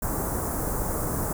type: band-stop noise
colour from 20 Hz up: pink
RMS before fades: -28 dBFS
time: 0.02-1.33 s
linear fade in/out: 5 ms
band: 1300 to 7900 Hz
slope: 24 dB/octave
effects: none